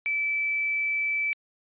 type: tone with quantisation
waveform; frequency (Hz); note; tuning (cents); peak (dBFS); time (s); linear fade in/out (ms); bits
sine; 2314; D7; -26; -24; 0.06-1.33; 0; 8
effects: resampled to 8000 Hz